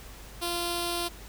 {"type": "tone with notch filter", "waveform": "5% pulse", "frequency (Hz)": 345.7, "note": "F4", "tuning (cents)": -18, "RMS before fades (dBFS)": -31, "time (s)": [0.41, 1.09], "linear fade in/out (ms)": 20, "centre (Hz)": 1900, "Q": 0.78, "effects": ["added 50 Hz sine -46 dBFS peak until 1.28 s", "pink hiss -48 dBFS RMS until 1.28 s"]}